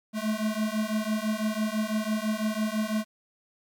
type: beating tone pair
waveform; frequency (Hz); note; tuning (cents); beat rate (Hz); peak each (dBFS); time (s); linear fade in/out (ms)
square; 213.1 / 219.1; G#3 / A3; +45 / -7; 6; -30; 0.13-3.05; 50
effects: 11-bit